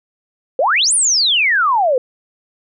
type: exponential two-way sweep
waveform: sine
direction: up then down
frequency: 483.8 to 9956 to 483.8 Hz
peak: -11 dBFS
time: 0.59-1.98 s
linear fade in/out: 2 ms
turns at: 0.94 s
effects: none